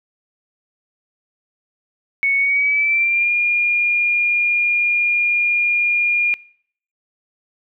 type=tone with pitch glide; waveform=sine; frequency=2217 to 2418 Hz; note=C#7 to D7; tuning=0 to +50 cents; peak=-14 dBFS; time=2.23-6.34 s; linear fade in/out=0 ms; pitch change=+150 cents; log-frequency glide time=2.37-3.31 s; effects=noise-tail reverb RT60 0.6 s tail -23 dB re dry